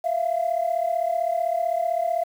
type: tone pair together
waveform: sine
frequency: 662.8 / 698.5 Hz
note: E5 / F5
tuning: +9 / 0 cents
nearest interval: minor second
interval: 91 cents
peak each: -23 dBFS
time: 0.04-2.24 s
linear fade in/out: 10 ms
effects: tanh soft clip ceiling -15 dBFS + 8-bit